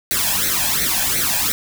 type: noise with flanger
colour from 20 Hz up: white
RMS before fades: -19 dBFS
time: 0.11-1.52 s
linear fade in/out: 0 ms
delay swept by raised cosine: 0.49 to 1.23 ms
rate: 2.8 Hz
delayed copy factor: +0.85
effects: none